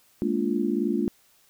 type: chord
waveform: sine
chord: Bb dominant seventh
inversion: third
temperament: just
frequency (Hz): 209.8 / 233.1 / 291.4 / 349.6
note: Ab3 / Bb3 / D4 / F4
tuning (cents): +18 / 0 / -13 / +2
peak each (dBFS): -28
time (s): 0.22-1.08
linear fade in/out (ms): 0
effects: white hiss -61 dBFS RMS until 1.49 s